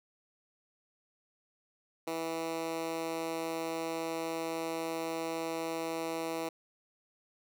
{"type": "tone with high-pass filter", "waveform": "10% pulse", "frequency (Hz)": 163.7, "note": "E3", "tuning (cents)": -12, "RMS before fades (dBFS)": -36, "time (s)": [2.07, 6.49], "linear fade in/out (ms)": 5, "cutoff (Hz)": 350, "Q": 1.5, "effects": []}